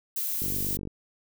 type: noise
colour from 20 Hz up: violet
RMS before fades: -30 dBFS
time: 0.16-0.77 s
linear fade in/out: 5 ms
type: click train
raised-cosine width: 3 ms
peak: -23 dBFS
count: 23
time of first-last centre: 0.42-0.874 s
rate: 48.5 Hz
effects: none